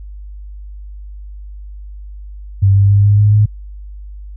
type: tone with pitch steps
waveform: sine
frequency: 98 / 99.48 / 100.99 / 102.52 / 104.07 / 105.64 Hz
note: G2 / G2 / G#2 / G#2 / G#2 / G#2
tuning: 0 / +26 / -48 / -22 / +4 / +30 cents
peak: -6 dBFS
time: 2.62-3.46 s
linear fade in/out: 10 ms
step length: 140 ms
effects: added 50 Hz sine -28 dBFS peak until 4.36 s